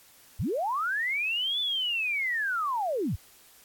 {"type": "linear two-way sweep", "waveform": "sine", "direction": "up then down", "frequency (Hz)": [52.4, 3520, 58.5], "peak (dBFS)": -26, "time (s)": [0.39, 3.16], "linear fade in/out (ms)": 10, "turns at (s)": 1.6, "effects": ["white hiss -56 dBFS RMS until 3.64 s", "AAC 64 kbps"]}